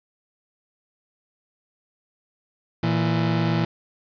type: tone pair together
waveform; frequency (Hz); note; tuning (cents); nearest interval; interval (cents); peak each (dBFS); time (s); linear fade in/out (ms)
30% pulse; 116.5 / 166.07; A#2 / E3; -1 / +13; tritone; 614; -21 / -19; 2.83-3.65; 5
effects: resampled to 11025 Hz + 7-bit